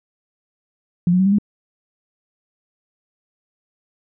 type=tone with pitch steps; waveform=sine; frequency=174.61 / 182.02 / 189.75 / 197.81 / 206.2 Hz; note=F3 / F#3 / F#3 / G3 / G#3; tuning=0 / -28 / +44 / +16 / -12 cents; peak=-12 dBFS; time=1.07-1.385 s; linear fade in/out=2 ms; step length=63 ms; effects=none